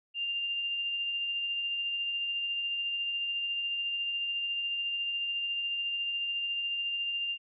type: tone with tremolo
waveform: sine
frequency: 2794 Hz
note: F7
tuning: in tune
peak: -29 dBFS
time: 0.14-7.38 s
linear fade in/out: 50 ms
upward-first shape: sine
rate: 14 Hz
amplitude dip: 25%
effects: none